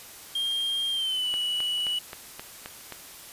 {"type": "tone with pitch glide", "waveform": "triangle", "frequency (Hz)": [3209, 2943], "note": ["G7", "F#7"], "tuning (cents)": [40, -10], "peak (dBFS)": -24, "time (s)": [0.35, 1.99], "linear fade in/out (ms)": 5, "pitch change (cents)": -150, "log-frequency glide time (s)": [0.9, 1.31]}
{"type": "click train", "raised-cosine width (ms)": 0.3, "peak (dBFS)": -20, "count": 7, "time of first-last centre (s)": [1.34, 2.923], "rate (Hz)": 3.79}
{"effects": ["white hiss -45 dBFS RMS until 3.32 s", "resampled to 32000 Hz"]}